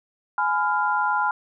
sine chord, F diminished, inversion first, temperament just, 838.1 / 1005.8 / 1396.9 Hz, Ab5 / Cb6 / F6, +16 / +31 / 0 cents, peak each -24 dBFS, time 0.38-1.31 s, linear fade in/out 2 ms, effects none

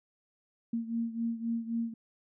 sine beating tone pair, 229.6 / 233.4 Hz, A#3 / A#3, -26 / +2 cents, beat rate 3.8 Hz, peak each -32 / -36 dBFS, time 0.73-1.94 s, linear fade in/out 5 ms, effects none

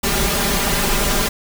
pink noise with comb filter, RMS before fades -18 dBFS, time 0.03-1.29 s, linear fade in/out 10 ms, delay 5 ms, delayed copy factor +0.9, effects none

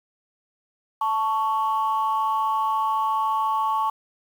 sine tone pair together, 879 / 1113.2 Hz, A5 / C#6, -2 / +7 cents, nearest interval major third, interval 409 cents, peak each -22 dBFS, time 1.01-3.9 s, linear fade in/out 5 ms, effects tanh soft clip ceiling -15 dBFS + 8-bit

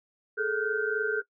sine tone cluster, 420.7 / 444.1 / 1429 / 1537 Hz, G#4 / A4 / F6 / G6, +22 / +16 / +39 / -35 cents, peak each -31 dBFS, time 0.37-1.22 s, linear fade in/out 20 ms, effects noise-tail reverb RT60 0.1 s tail -20 dB re dry

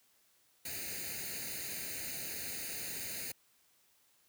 white noise with comb filter, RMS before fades -41 dBFS, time 0.65-3.32 s, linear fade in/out 5 ms, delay 0.45 ms, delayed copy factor +0.85, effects white hiss -70 dBFS RMS until 4.28 s + high-pass 60 Hz 12 dB/octave

